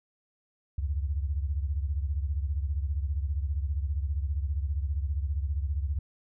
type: beating tone pair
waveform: sine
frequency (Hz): 69.3 / 84.3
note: C#2 / E2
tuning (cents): 0 / +39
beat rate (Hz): 15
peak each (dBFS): -28 / -33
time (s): 0.78-5.99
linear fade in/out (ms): 5
effects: none